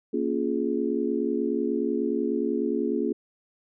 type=chord; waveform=sine; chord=Bb minor seventh; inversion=none; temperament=just; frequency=233.1 / 279.7 / 349.6 / 419.5 Hz; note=Bb3 / Db4 / F4 / Ab4; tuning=0 / +16 / +2 / +17 cents; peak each=-29 dBFS; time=0.13-3.13 s; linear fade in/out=10 ms; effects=none